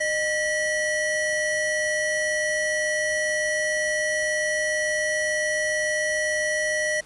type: tone pair together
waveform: square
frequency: 612 / 1943 Hz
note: D#5 / B6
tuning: -29 / -29 cents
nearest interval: octave + minor sixth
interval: 2000 cents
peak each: -27 / -25 dBFS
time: 0-7.01 s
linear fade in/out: 10 ms
effects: pink hiss -50 dBFS RMS until 7.05 s + resampled to 24000 Hz